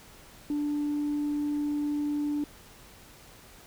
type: tone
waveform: sine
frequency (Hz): 293.7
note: D4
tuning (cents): 0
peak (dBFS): -25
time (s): 0.5-2.44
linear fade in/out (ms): 2
effects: tanh soft clip ceiling -24 dBFS + pink hiss -52 dBFS RMS until 3.66 s